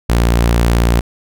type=tone; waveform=sawtooth; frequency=58.27 Hz; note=A#1; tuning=in tune; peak=-6 dBFS; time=0.09-1.01 s; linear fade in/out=10 ms; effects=none